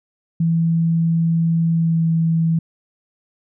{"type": "tone with pitch glide", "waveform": "sine", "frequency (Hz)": [165.4, 163.78], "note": ["E3", "E3"], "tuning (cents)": [6, -11], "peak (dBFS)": -14, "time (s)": [0.4, 2.59], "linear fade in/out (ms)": 5, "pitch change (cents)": -17, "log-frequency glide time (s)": [1.72, 2.05], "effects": []}